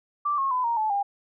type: tone with pitch steps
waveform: sine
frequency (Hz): 1170 / 1085.4 / 1006.8 / 934 / 866.4 / 803.8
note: D6 / C#6 / B5 / A#5 / A5 / G5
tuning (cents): -7 / -37 / +33 / +3 / -27 / +43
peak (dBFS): -22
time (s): 0.25-1.03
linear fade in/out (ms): 10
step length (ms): 130
effects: none

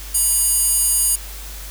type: tone with high-pass filter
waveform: square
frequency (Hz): 970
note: B5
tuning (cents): -31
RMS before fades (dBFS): -17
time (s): 0.14-1.16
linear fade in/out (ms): 10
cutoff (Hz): 9400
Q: 2.5
effects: added 50 Hz sine -32 dBFS peak until 1.7 s + white hiss -36 dBFS RMS until 1.7 s

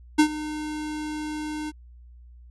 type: tone with ADSR envelope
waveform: square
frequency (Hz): 304.4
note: D#4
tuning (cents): -38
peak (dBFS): -13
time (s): 0.18-1.72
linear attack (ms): 16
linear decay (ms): 81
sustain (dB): -17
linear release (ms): 34
effects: added 60 Hz sine -45 dBFS peak until 2.5 s + resampled to 24000 Hz

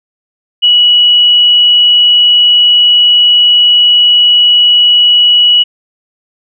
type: tone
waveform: sine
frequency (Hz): 2930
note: F#7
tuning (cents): -18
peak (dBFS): -3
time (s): 0.62-5.64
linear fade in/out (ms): 20
effects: none

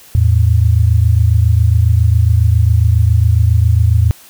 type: tone pair together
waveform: sine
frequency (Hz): 82.2 / 109.51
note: E2 / A2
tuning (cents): -4 / -8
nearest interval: perfect fourth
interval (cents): 496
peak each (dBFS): -10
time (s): 0.15-4.11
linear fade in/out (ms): 0
effects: white hiss -41 dBFS RMS until 4.29 s

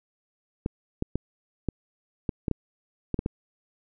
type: clicks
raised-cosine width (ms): 3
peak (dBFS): -13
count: 10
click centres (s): 0.661 / 1.024 / 1.156 / 1.687 / 2.292 / 2.482 / 2.513 / 3.143 / 3.191 / 3.261
effects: none

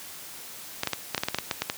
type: clicks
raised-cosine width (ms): 0.2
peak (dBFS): -8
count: 12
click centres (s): 0.834 / 0.873 / 0.933 / 1.147 / 1.179 / 1.235 / 1.285 / 1.346 / 1.386 / 1.512 / 1.62 / 1.699
effects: white hiss -42 dBFS RMS until 1.77 s + high-pass 80 Hz 12 dB/octave

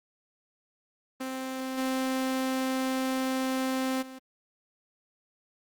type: tone with level steps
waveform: sawtooth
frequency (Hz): 261.6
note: C4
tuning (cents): 0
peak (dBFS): -28 / -23 / -38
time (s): 1.2-4.19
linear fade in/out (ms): 10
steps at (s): 1.77 / 4.01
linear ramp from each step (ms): 20
effects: Opus 24 kbps

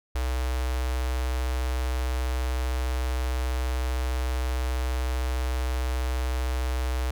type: tone with notch filter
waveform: square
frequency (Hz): 63.2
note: B1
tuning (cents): +41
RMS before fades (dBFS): -27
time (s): 0.15-7.11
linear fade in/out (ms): 5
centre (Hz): 190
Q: 0.51
effects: none

